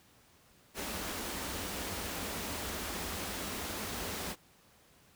pink band-stop noise, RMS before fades -38 dBFS, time 0.74-4.36 s, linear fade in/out 50 ms, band 100 to 160 Hz, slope 96 dB/octave, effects pink hiss -63 dBFS RMS until 5.15 s + high-pass 60 Hz 12 dB/octave

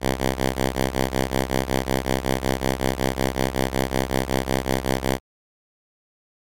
5% pulse ring-modulated tone, 65.41 Hz, C2, in tune, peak -7 dBFS, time 0-5.2 s, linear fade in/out 50 ms, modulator 68.1 Hz, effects AAC 64 kbps

